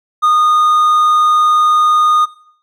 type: tone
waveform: triangle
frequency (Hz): 1229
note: D#6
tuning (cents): -22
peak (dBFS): -6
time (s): 0.22-2.26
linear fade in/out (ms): 20
effects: noise-tail reverb RT60 0.6 s tail -18 dB re dry